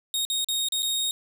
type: tone with dropouts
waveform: sawtooth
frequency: 3729 Hz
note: A#7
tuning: in tune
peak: -21 dBFS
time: 0.14-1.11 s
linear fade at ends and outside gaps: 1 ms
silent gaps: 0.251-0.3 / 0.445-0.486 / 0.686-0.722 / 0.823-0.829 s
effects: 8-bit